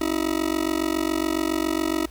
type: tone with amplitude modulation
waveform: 40% pulse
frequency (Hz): 320.9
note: E4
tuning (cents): -46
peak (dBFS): -17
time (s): 0.01-2.06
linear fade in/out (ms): 5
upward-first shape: sine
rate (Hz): 47.2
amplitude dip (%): 100
effects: added 60 Hz sine -41 dBFS peak until 2.1 s + pink hiss -51 dBFS RMS until 2.1 s